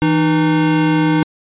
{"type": "tone pair together", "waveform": "square", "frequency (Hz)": [162.5, 306.8], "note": ["E3", "D#4"], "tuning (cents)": [-24, -24], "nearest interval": "major seventh", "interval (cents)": 1100, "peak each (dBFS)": [-17, -14], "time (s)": [0.02, 1.23], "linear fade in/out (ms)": 0, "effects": ["resampled to 8000 Hz"]}